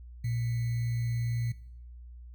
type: tone with sample-and-hold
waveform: sine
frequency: 118 Hz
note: A#2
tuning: 22 cents sharp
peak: -28 dBFS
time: 0.24-1.52 s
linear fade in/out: 5 ms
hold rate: 2100 Hz
effects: noise-tail reverb RT60 0.7 s tail -18 dB re dry + added 60 Hz sine -44 dBFS peak until 2.34 s